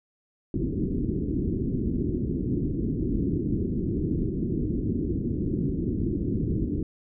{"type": "low-pass noise", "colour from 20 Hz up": "white", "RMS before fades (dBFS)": -27, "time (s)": [0.54, 6.83], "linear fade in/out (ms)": 2, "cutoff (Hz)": 360, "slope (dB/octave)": 48, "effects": []}